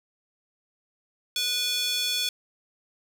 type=tone with high-pass filter; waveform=square; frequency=490 Hz; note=B4; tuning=14 cents flat; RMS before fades=-27 dBFS; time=1.36-2.29 s; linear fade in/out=2 ms; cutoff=3500 Hz; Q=2.8; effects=none